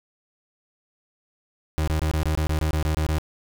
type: tone bursts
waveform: 35% pulse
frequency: 77.78 Hz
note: D#2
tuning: in tune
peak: -19 dBFS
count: 12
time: 1.78-3.184 s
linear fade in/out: 0 ms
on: 95 ms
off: 24 ms
effects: none